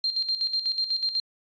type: tone with tremolo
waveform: sine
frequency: 4182 Hz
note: C8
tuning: 2 cents flat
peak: -22 dBFS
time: 0.04-1.2 s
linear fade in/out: 2 ms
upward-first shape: square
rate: 8.1 Hz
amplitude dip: 65%
effects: resampled to 11025 Hz